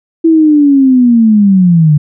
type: linear sweep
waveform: sine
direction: down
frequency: 331 to 144.6 Hz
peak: -3 dBFS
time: 0.24-1.98 s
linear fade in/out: 10 ms
effects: none